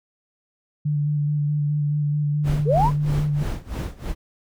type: tone with vibrato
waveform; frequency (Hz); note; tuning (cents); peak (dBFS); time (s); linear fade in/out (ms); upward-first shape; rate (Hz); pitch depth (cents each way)
sine; 147.5; D3; +8; -19; 0.85-3.44; 10; square; 4.7; 15
type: noise with tremolo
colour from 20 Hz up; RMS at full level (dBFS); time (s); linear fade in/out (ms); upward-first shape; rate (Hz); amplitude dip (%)
brown; -25; 2.43-4.15; 50; sine; 3.1; 90
type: linear sweep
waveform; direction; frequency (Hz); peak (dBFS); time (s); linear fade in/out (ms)
sine; up; 389.5 to 1046.5; -16; 2.65-2.91; 50
effects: none